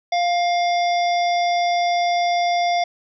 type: harmonic tone with a mistuned harmonic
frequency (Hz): 698.5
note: F5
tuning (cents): 0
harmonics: 1 / 3 / 5 / 7 / 8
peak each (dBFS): -17 / -27 / -31 / -34 / -35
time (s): 0.12-2.84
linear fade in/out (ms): 5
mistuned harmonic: 3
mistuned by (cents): +19
effects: none